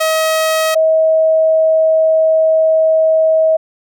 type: tone pair in turn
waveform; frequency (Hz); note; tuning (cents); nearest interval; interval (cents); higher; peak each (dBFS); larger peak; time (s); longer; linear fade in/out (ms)
sawtooth / sine; 636 / 638.2; D#5 / D#5; +38 / +44; unison; 6; second; -8; neither; 0-0.75 / 0.75-3.57; second; 10
effects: none